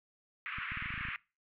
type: band-pass noise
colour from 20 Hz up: white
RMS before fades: -40 dBFS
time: 0.46-1.16 s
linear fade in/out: 0 ms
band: 1200 to 2600 Hz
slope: 48 dB/octave
type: clicks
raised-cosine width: 5 ms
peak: -33 dBFS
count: 11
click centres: 0.585 / 0.72 / 0.773 / 0.824 / 0.859 / 0.905 / 0.94 / 0.978 / 1.01 / 1.052 / 1.086 s
effects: noise-tail reverb RT60 0.3 s tail -23 dB re dry